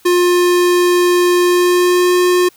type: tone with pitch glide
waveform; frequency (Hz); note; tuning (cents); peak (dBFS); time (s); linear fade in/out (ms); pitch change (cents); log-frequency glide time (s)
square; 354.7 to 358.8; F4 to F4; +27 to +47; -10; 0.05-2.49; 10; +20; 1.44-2.17
effects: white hiss -49 dBFS RMS until 2.56 s

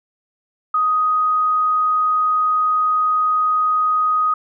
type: tone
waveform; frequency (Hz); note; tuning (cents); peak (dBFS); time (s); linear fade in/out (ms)
sine; 1250; D#6; +8; -14; 0.74-4.34; 5
effects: none

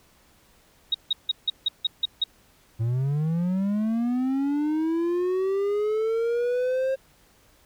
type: tone bursts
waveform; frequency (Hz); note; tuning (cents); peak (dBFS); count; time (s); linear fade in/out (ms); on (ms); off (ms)
sine; 3777; A#7; +22; -19; 8; 0.92-2.24; 5; 25; 160
type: linear sweep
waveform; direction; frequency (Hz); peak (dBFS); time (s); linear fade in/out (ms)
triangle; up; 110 to 536; -20; 2.79-6.96; 20
effects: pink hiss -59 dBFS RMS until 7.65 s

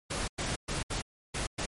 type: noise bursts at uneven times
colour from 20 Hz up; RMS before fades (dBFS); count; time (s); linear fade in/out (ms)
pink; -33; 6; 0.1-0.28 / 0.38-0.56 / 0.68-0.83 / 0.9-1.02 / 1.34-1.47 / 1.58-1.66; 10
effects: MP3 48 kbps

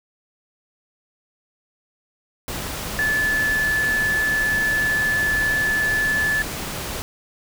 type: tone in noise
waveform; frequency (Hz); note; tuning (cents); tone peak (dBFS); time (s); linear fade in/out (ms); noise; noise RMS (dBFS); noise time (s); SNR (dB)
sine; 1735; A6; -25; -18; 2.99-6.42; 0; pink; -29; 2.48-7.02; +8
effects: none

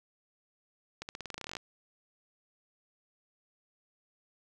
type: accelerating click train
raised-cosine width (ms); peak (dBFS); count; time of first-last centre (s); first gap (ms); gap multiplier
0.2; -22; 16; 1.02-1.568; 69; 0.9
effects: none

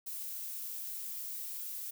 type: noise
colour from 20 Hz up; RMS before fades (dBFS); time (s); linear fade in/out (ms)
violet; -41; 0.06-1.91; 10
effects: none

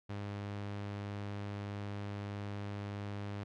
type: tone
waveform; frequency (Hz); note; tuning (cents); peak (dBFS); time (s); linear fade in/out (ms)
sawtooth; 101.6; G#2; -38; -35; 0.09-3.44; 10
effects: low-pass 4000 Hz 12 dB/octave

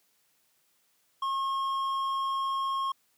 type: tone with hard clipping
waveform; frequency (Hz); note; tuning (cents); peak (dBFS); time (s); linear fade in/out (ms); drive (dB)
sine; 1081; C#6; -44; -29; 1.22-2.92; 5; 6
effects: white hiss -70 dBFS RMS until 3.17 s + high-pass 100 Hz 12 dB/octave

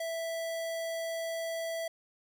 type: tone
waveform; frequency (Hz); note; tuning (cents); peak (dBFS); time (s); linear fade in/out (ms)
square; 659.3; E5; 0; -34; 0-1.88; 5
effects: none

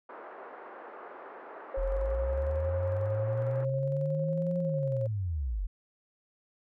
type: band-pass noise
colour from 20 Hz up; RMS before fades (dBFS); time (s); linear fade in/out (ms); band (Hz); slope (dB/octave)
pink; -46; 0.09-3.65; 5; 390 to 1500; 24
type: tone with tremolo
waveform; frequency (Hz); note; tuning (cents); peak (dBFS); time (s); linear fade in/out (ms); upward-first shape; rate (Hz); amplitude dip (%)
sine; 540; C#5; -45; -30; 1.74-5.07; 5; square; 11; 25
type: linear two-way sweep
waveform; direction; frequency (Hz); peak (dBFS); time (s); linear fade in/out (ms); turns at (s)
sine; up then down; 40.18 to 173.1 to 40.18; -29; 1.77-5.67; 10; 4.58
effects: none

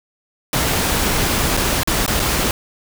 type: noise with dropouts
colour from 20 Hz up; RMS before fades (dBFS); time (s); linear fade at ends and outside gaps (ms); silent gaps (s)
pink; -18; 0.53-2.51; 1; 1.568-1.573 / 1.833-1.874 / 2.063-2.078 / 2.195-2.199
effects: none

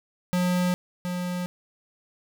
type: tone pair in turn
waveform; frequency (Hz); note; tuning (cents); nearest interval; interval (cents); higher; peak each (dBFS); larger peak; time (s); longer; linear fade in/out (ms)
square; 179.6 / 178.89; F3 / F3; +49 / +42; unison; 7; first; -22 / -28; first; 0.33-0.74 / 1.05-1.46; neither; 0
effects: none

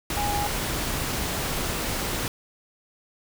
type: tone in noise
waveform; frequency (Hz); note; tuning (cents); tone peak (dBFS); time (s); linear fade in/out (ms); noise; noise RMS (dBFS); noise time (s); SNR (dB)
sine; 822; G#5; -18; -26; 0.17-0.47; 2; pink; -28; 0.1-2.28; -1
effects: none

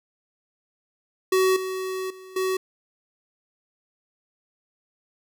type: tone with level steps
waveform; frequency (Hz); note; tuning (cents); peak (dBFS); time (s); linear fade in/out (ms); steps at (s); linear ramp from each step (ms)
square; 375.9; F#4; +27; -18 / -28 / -42 / -23; 1.32-2.57; 5; 1.56 / 2.1 / 2.36; 5
effects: none

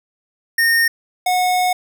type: tone pair in turn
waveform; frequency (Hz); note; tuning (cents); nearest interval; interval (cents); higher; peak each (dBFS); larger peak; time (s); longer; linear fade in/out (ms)
square; 1839 / 729.8; A#6 / F#5; -24 / -24; octave + major third; 1600; first; -13 / -15; first; 0.58-0.88 / 1.26-1.73; second; 5
effects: none

